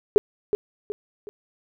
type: tone with echo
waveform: sine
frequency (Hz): 415.3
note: G#4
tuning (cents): 0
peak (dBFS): -10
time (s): 0.16-0.18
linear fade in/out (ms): 0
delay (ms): 370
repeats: 3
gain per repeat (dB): -8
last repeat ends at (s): 1.29
effects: none